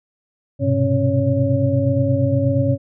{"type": "tone cluster", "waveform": "sine", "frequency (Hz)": [101.4, 123.2, 131.7, 273.6, 559], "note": ["G#2", "B2", "C3", "C#4", "C#5"], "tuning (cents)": [-41, -4, 12, -23, 14], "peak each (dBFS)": -21, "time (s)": [0.59, 2.78], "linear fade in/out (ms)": 50, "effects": []}